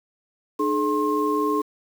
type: tone cluster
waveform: sine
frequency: 301.5 / 425.4 / 1065 Hz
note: D4 / G#4 / C6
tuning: +46 / +42 / +30 cents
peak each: -24 dBFS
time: 0.59-1.62 s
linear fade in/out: 10 ms
effects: 7-bit